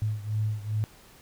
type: beating tone pair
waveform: sine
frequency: 106.4 / 108.9 Hz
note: G#2 / A2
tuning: +42 / -17 cents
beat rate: 2.5 Hz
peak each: -28 / -31 dBFS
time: 0.02-0.84 s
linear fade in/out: 0 ms
effects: pink hiss -54 dBFS RMS until 1.21 s